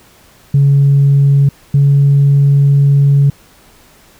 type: tone pair in turn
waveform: sine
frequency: 140 / 140.71 Hz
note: C#3 / C#3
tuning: +18 / +26 cents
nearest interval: unison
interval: 8 cents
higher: second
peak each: -4 dBFS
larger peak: neither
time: 0.54-1.49 / 1.74-3.3 s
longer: second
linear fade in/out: 5 ms
effects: tanh soft clip ceiling -2 dBFS + pink hiss -45 dBFS RMS until 4.19 s

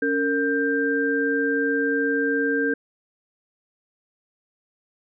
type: tone cluster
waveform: sine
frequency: 281.2 / 458.4 / 1575 Hz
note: C#4 / A#4 / G6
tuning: +25 / -29 / +8 cents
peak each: -24 dBFS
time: 0.02-2.74 s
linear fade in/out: 5 ms
effects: none

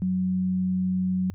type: tone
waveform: sine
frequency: 185 Hz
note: F#3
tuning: in tune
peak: -22 dBFS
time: 0.02-1.3 s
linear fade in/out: 0 ms
effects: added 93 Hz sine -38 dBFS peak until 1.34 s

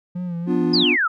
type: tone with vibrato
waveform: triangle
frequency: 174.61 Hz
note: F3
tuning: in tune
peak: -22 dBFS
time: 0.15-0.84 s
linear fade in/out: 10 ms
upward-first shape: sine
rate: 3.3 Hz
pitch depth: 55 cents each way
type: chord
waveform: triangle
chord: B diminished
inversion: none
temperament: equal with one note detuned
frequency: 246.9 / 293.7 / 351.5 Hz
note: B3 / D4 / F4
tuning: 0 / 0 / +11 cents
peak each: -20 dBFS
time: 0.46-0.97 s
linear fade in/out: 50 ms
type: exponential sweep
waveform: sine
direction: down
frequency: 5140 to 1244.5 Hz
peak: -16 dBFS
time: 0.73-1.08 s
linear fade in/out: 10 ms
effects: none

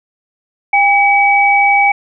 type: tone pair together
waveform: sine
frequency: 804 / 2278 Hz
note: G5 / C#7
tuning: +44 / +47 cents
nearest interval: octave + tritone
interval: 1803 cents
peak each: -10 dBFS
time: 0.73-1.92 s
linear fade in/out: 5 ms
effects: none

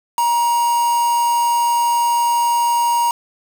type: tone with quantisation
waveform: triangle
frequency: 946 Hz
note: A#5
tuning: 25 cents sharp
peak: -12 dBFS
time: 0.18-3.11 s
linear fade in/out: 2 ms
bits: 4
effects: none

